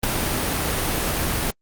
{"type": "noise with ADSR envelope", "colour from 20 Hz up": "pink", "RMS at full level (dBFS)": -17, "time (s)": [0.03, 1.51], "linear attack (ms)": 8, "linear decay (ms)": 6, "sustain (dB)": -6, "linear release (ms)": 5, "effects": ["Opus 32 kbps"]}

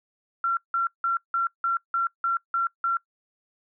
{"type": "tone bursts", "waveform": "sine", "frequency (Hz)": 1364, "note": "F6", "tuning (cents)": -41, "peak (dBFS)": -21, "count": 9, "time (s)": [0.44, 2.97], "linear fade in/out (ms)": 2, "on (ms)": 130, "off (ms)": 170, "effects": ["noise-tail reverb RT60 0.1 s tail -22 dB re dry"]}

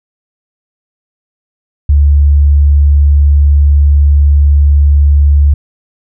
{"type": "tone", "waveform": "sine", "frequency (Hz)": 72, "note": "D2", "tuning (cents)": -34, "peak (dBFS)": -3, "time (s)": [1.89, 5.54], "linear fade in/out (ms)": 5, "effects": []}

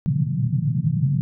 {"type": "band-pass noise", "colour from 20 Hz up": "white", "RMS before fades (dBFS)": -21, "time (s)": [0.06, 1.21], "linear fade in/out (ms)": 0, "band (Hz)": [120, 170], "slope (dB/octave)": 48, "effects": []}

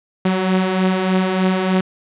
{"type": "beating tone pair", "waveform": "sawtooth", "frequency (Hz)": [184.3, 187.6], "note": ["F#3", "F#3"], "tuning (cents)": [-7, 24], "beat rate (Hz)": 3.3, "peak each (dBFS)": [-18, -12], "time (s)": [0.25, 1.81], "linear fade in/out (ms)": 5, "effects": ["resampled to 8000 Hz", "8-bit"]}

